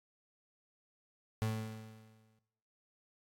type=tone with exponential decay; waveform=35% pulse; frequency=110 Hz; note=A2; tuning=in tune; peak=-29 dBFS; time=1.42-2.39 s; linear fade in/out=0 ms; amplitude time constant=210 ms; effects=noise-tail reverb RT60 0.9 s tail -17 dB re dry + AAC 64 kbps